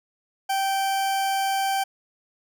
40% pulse tone, 779 Hz, G5, 11 cents flat, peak -21 dBFS, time 0.49-1.84 s, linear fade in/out 10 ms, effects none

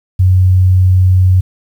sine tone, 92.5 Hz, F#2, in tune, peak -5 dBFS, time 0.19-1.41 s, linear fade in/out 10 ms, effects 7-bit

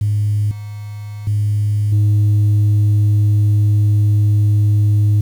sine tone with level steps, 104.2 Hz, G#2, 6 cents sharp, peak -12 / -25 / -12 / -7 dBFS, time 0.01-5.21 s, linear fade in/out 5 ms, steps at 0.51 / 1.27 / 1.92 s, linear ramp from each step 2 ms, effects tanh soft clip ceiling -9 dBFS + 7-bit

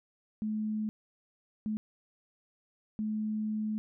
sine tone bursts at uneven times, 215 Hz, A3, 40 cents flat, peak -30 dBFS, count 3, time 0.42-0.89 / 1.66-1.77 / 2.99-3.78 s, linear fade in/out 0 ms, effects none

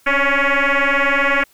sine tone with frequency modulation, 270.9 Hz, C#4, 40 cents flat, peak -12 dBFS, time 0.06-1.44 s, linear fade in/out 10 ms, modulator 279 Hz, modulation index 8, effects tanh soft clip ceiling -8 dBFS + white hiss -54 dBFS RMS until 1.53 s

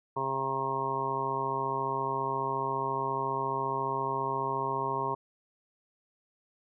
harmonic tone, 134.5 Hz, C3, 48 cents sharp, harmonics 1 / 2 / 3 / 4 / 5 / 6 / 7 / 8, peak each -40 / -44 / -36 / -43 / -40 / -44 / -32 / -34 dBFS, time 0.16-5.15 s, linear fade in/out 10 ms, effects none

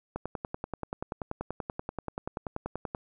click train, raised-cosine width 1 ms, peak -19 dBFS, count 30, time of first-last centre 0.16-2.948 s, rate 10.4 Hz, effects none

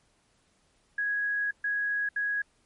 sine tone bursts at uneven times, 1661.2 Hz, G#6, in tune, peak -26 dBFS, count 3, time 0.98-1.51 / 1.64-2.09 / 2.16-2.42 s, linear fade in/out 5 ms, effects pink hiss -68 dBFS RMS until 2.65 s + MP3 48 kbps

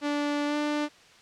sawtooth tone with pitch glide, 291.5 to 296.6 Hz, D4 to D4, -13 to +17 cents, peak -22 dBFS, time 0.01-0.89 s, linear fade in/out 50 ms, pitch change +30 cents, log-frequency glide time 0.46-0.56 s, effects white hiss -54 dBFS RMS until 1.21 s + low-pass 5000 Hz 12 dB/octave

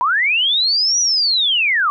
sine linear two-way sweep, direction up then down, 932.3 to 5920 to 1111 Hz, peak -13 dBFS, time 0.01-1.9 s, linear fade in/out 0 ms, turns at 1 s, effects none

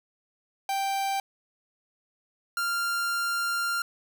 45% pulse tone pair in turn, 784 / 1390.9 Hz, G5 / F6, 0 / -7 cents, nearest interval minor seventh, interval 993 cents, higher second, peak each -26 dBFS, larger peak neither, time 0.69-1.2 / 2.57-3.82 s, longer second, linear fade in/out 2 ms, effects none

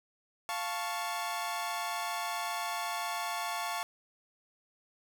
sawtooth chord, F augmented, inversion none, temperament equal, 698.5 / 880 / 1108.7 Hz, F5 / A5 / C#6, 0 / 0 / 0 cents, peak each -34 dBFS, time 0.49-3.83 s, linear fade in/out 0 ms, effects none

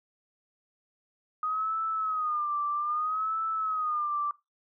sine tone with vibrato, 1242 Hz, D#6, 3 cents flat, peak -27 dBFS, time 1.43-4.31 s, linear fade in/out 2 ms, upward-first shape sine, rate 0.62 Hz, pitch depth 100 cents each way, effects noise-tail reverb RT60 0.2 s tail -18 dB re dry

